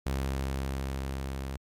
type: tone with level ramp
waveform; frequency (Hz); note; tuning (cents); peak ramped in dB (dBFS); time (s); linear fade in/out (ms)
sawtooth; 67.2; C2; +47; -24 to -30; 0.06-1.57; 5
effects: MP3 96 kbps